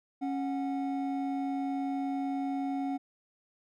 triangle tone pair together, 274.9 / 734 Hz, C#4 / F#5, -14 / -14 cents, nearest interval octave + perfect fourth, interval 1700 cents, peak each -29 / -35 dBFS, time 0.21-2.98 s, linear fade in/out 20 ms, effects none

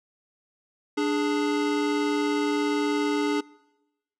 square tone pair together, 294.2 / 415.3 Hz, D4 / G#4, +3 / 0 cents, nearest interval tritone, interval 597 cents, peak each -25 / -28 dBFS, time 0.97-3.41 s, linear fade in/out 10 ms, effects noise-tail reverb RT60 1.0 s tail -24 dB re dry + low-pass 6000 Hz 12 dB/octave

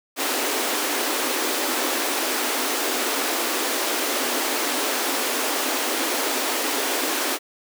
pink high-pass noise, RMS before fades -24 dBFS, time 0.16-7.39 s, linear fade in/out 50 ms, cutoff 250 Hz, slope 96 dB/octave, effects none

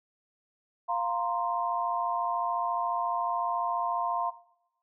sine chord, F suspended fourth, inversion none, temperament equal, 698.5 / 932.3 / 1046.5 Hz, F5 / Bb5 / C6, 0 / 0 / 0 cents, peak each -31 dBFS, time 0.88-4.31 s, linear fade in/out 20 ms, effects noise-tail reverb RT60 0.8 s tail -17 dB re dry

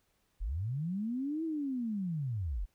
sine linear two-way sweep, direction up then down, 36 to 330 to 36 Hz, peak -32 dBFS, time 0.4-2.66 s, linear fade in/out 20 ms, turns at 1.44 s, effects pink hiss -75 dBFS RMS until 2.74 s

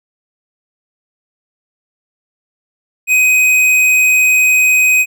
sine tone with tanh clipping, 2511 Hz, D#7, 15 cents sharp, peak -9 dBFS, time 3.07-5.06 s, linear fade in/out 50 ms, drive 15 dB, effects none

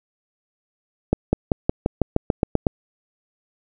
accelerating click train, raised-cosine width 2 ms, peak -3 dBFS, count 11, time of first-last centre 1.13-2.668 s, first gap 200 ms, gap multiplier 0.94, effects none

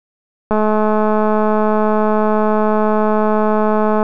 click train, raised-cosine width 1 ms, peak -3 dBFS, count 754, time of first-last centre 0.51-4.029 s, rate 214 Hz, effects none

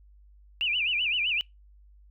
sine tone with vibrato, 2662 Hz, E7, 16 cents sharp, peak -24 dBFS, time 0.61-1.41 s, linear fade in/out 0 ms, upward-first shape sine, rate 7.8 Hz, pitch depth 210 cents each way, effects noise-tail reverb RT60 0.2 s tail -26 dB re dry + added 50 Hz sine -52 dBFS peak until 2.1 s

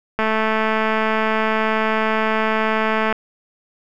click train, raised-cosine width 0.5 ms, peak -5 dBFS, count 644, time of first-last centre 0.19-3.126 s, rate 219 Hz, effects none

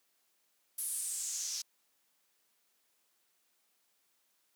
white noise with band-pass filter sweep, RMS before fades -38 dBFS, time 0.78-1.62 s, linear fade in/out 5 ms, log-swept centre 11000 to 5300 Hz, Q 4.2, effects white hiss -75 dBFS RMS until 4.55 s + high-pass 200 Hz 12 dB/octave

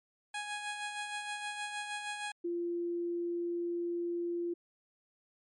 15% pulse tone with tremolo, 830.6 Hz, G#5, in tune, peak -29 dBFS, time 0.34-2.32 s, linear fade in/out 5 ms, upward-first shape sine, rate 6.4 Hz, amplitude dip 45%
sine tone, 345.1 Hz, F4, 21 cents flat, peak -32 dBFS, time 2.44-4.54 s, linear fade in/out 10 ms
effects MP3 48 kbps

